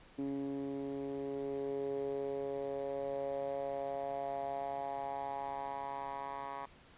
10% pulse tone with band-pass filter sweep, 138.59 Hz, C#3, in tune, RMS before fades -39 dBFS, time 0.18-6.66 s, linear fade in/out 10 ms, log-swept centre 290 to 1100 Hz, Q 4.1, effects pink hiss -60 dBFS RMS until 6.97 s + resampled to 8000 Hz

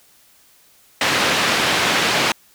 white band-pass noise, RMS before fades -18 dBFS, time 1.01-2.32 s, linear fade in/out 2 ms, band 130 to 3200 Hz, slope 12 dB/octave, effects white hiss -53 dBFS RMS until 2.54 s

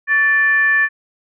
sine tone with frequency modulation, 1760 Hz, A6, in tune, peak -11 dBFS, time 0.07-0.89 s, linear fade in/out 50 ms, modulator 628 Hz, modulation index 0.37, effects none

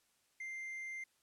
triangle tone, 2093 Hz, C7, in tune, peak -40 dBFS, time 0.4-1.04 s, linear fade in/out 5 ms, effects white hiss -75 dBFS RMS until 1.22 s + low-pass 11000 Hz 12 dB/octave

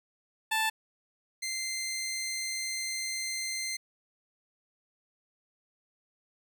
15% pulse tone pair in turn, 880 / 2083 Hz, A5 / C7, 0 / -8 cents, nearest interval octave + minor third, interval 1492 cents, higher second, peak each -20 / -26 dBFS, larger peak first, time 0.51-0.7 / 1.42-3.77 s, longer second, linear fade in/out 10 ms, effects none

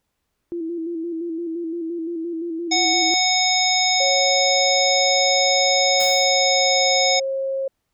sine tone with vibrato, 334 Hz, E4, 23 cents sharp, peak -24 dBFS, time 0.52-3.14 s, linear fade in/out 0 ms, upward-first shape square, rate 5.8 Hz, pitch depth 47 cents each way
harmonic tone, 740 Hz, F#5, in tune, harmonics 1 / 3 / 5 / 7 / 9, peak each -22 / -23 / -23 / -21 / -24 dBFS, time 2.71-7.2 s, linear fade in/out 10 ms
sine tone with pitch glide, 550 to 538.7 Hz, C#5 to C#5, -14 to -50 cents, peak -21 dBFS, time 4-7.68 s, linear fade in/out 5 ms, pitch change -36 cents, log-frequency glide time 5.94-6.93 s
white noise with exponential decay, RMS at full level -30 dBFS, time 6-6.46 s, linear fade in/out 1 ms, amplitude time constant 99 ms
effects pink hiss -75 dBFS RMS until 7.93 s

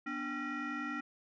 sine tone with frequency modulation, 830.6 Hz, G#5, in tune, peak -34 dBFS, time 0.06-1.01 s, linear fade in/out 10 ms, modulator 537 Hz, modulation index 2.3, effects tanh soft clip ceiling -33 dBFS

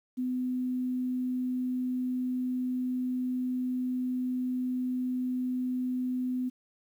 sine tone, 252.6 Hz, B3, 39 cents sharp, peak -28 dBFS, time 0.17-6.5 s, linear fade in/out 20 ms, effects 10-bit

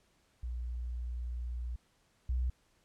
sine tone pair in turn, 60.3 / 62.21 Hz, B1 / B1, -41 / +13 cents, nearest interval minor second, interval 54 cents, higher second, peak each -35 / -29 dBFS, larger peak second, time 0.43-1.76 / 2.29-2.5 s, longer first, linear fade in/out 5 ms, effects pink hiss -71 dBFS RMS until 2.84 s + low-pass 10000 Hz 12 dB/octave

